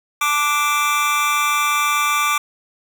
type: tone with amplitude modulation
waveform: 25% pulse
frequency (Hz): 1174.7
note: D6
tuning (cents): 0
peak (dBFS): -9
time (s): 0.21-2.38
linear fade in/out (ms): 5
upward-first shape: sine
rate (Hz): 298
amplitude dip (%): 70
effects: none